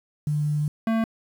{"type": "tone pair in turn", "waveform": ["sine", "square"], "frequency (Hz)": [149, 225], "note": ["D3", "A3"], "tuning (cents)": [25, 39], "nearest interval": "perfect fifth", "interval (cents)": 714, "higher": "second", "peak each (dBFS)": -21, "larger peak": "neither", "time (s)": [[0.27, 0.68], [0.87, 1.04]], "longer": "first", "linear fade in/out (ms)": 2, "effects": ["low-pass 2000 Hz 12 dB/octave", "8-bit"]}